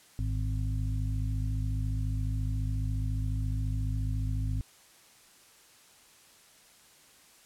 harmonic tone with a mistuned harmonic, 51.91 Hz, G#1, in tune, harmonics 1 / 2 / 3 / 5, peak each -31 / -31 / -41 / -42 dBFS, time 0.19-4.61 s, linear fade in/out 0 ms, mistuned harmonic 2, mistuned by +40 cents, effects white hiss -58 dBFS RMS until 7.45 s + low-pass 11000 Hz 12 dB/octave

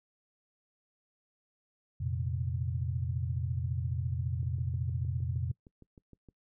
sine chord, F suspended fourth, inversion none, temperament just, 87.31 / 116.41 / 130.96 Hz, F2 / Bb2 / C3, 0 / -2 / +2 cents, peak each -34 / -36 / -35 dBFS, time 2-5.52 s, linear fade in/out 10 ms
click train, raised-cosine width 3 ms, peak -40 dBFS, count 13, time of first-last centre 4.43-6.288 s, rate 6.46 Hz
effects noise-tail reverb RT60 0.1 s tail -21 dB re dry

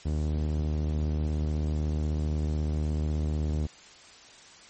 sawtooth tone with low-pass filter, 76.2 Hz, D#2, 36 cents flat, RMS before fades -28 dBFS, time 0.05-3.67 s, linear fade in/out 10 ms, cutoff 440 Hz, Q 0.57, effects white hiss -51 dBFS RMS until 4.69 s + MP3 32 kbps

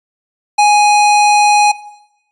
square tone, 831 Hz, G#5, 1 cent sharp, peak -7 dBFS, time 0.58-1.72 s, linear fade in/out 10 ms, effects noise-tail reverb RT60 0.9 s tail -18 dB re dry + resampled to 22050 Hz

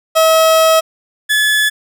30% pulse tone pair in turn, 643 / 1716.6 Hz, E5 / A6, -43 / -43 cents, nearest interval octave + perfect fourth, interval 1700 cents, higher second, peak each -5 / -8 dBFS, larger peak first, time 0.15-0.81 / 1.29-1.7 s, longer first, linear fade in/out 20 ms, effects none

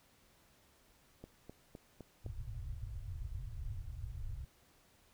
click train, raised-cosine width 2 ms, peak -35 dBFS, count 5, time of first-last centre 1.24-2.263 s, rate 3.91 Hz
pink low-pass noise, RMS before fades -43 dBFS, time 2.24-4.45 s, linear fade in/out 5 ms, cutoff 130 Hz, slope 96 dB/octave
effects pink hiss -68 dBFS RMS until 5.13 s

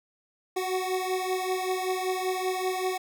25% pulse beating tone pair, 370 / 375.2 Hz, F#4 / F#4, 0 / +24 cents, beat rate 5.2 Hz, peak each -25 / -28 dBFS, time 0.56-2.98 s, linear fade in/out 10 ms, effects none

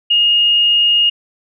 sine tone, 2852 Hz, F7, 36 cents sharp, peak -9 dBFS, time 0.1-1.1 s, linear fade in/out 10 ms, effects none

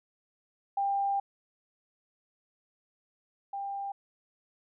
sine tone pair in turn, 795 / 795 Hz, G5 / G5, +24 / +24 cents, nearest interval unison, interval 0 cents, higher neither, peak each -26 / -33 dBFS, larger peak first, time 0.77-1.2 / 3.53-3.92 s, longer first, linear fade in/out 5 ms, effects none

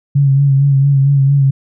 sine tone with vibrato, 138.59 Hz, C#3, in tune, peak -7 dBFS, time 0.15-1.51 s, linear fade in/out 10 ms, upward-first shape sine, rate 4.4 Hz, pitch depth 39 cents each way, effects none

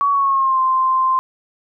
sine tone with pitch glide, 1126 to 1044.5 Hz, C#6 to C6, +27 to -3 cents, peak -13 dBFS, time 0.01-1.19 s, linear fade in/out 0 ms, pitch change -130 cents, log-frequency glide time 0.11-0.6 s, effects none

